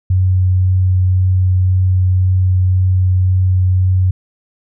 sine tone with vibrato, 92.5 Hz, F#2, in tune, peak -9 dBFS, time 0.1-4.11 s, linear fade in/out 5 ms, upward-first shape triangle, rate 1.9 Hz, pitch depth 9 cents each way, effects none

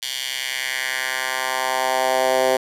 10% pulse tone with high-pass filter sweep, 130 Hz, C3, 11 cents flat, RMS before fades -22 dBFS, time 0.02-2.57 s, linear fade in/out 5 ms, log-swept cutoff 3400 to 490 Hz, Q 1.8, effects resampled to 32000 Hz + 7-bit

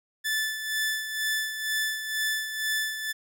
sawtooth tone with tremolo, 1749 Hz, A6, 11 cents flat, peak -21 dBFS, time 0.24-3.13 s, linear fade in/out 20 ms, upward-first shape sine, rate 2.1 Hz, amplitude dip 60%, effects none

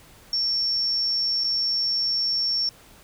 sine tone with dropouts, 5460 Hz, F8, 40 cents flat, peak -21 dBFS, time 0.33-2.69 s, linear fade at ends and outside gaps 1 ms, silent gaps 1.438-1.443 s, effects pink hiss -51 dBFS RMS until 3.03 s

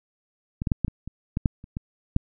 clicks, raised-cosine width 5 ms, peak -15 / -12 / -8 / -10 / -18 / -22 / -12 / -7 / -29 / -17 / -7 dBFS, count 11, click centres 0.619 / 0.672 / 0.718 / 0.847 / 0.881 / 1.076 / 1.371 / 1.458 / 1.641 / 1.769 / 2.164 s, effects none

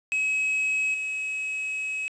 triangle tone with level steps, 2558 Hz, D#7, 47 cents sharp, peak -21 / -26 dBFS, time 0.12-2.08 s, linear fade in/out 0 ms, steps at 0.94 s, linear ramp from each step 2 ms, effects resampled to 22050 Hz + 8-bit

